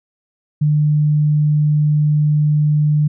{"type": "tone", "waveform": "sine", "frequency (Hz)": 150, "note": "D3", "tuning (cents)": 37, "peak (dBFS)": -11, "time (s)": [0.61, 3.08], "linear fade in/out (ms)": 10, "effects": []}